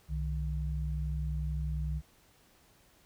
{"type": "tone pair together", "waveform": "sine", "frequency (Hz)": [64.45, 153.3], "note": ["C2", "D#3"], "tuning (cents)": [-26, -25], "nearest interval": "octave + minor third", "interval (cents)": 1501, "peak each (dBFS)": [-32, -36], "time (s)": [0.08, 2.02], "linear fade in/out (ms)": 50, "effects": ["pink hiss -64 dBFS RMS until 3.05 s"]}